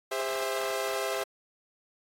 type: chord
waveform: sawtooth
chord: Ab augmented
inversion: none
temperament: equal with one note detuned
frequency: 404.6 / 523.3 / 659.3 Hz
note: Ab4 / C5 / E5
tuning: -45 / 0 / 0 cents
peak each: -30 dBFS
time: 0.11-1.24 s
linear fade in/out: 10 ms
effects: AAC 48 kbps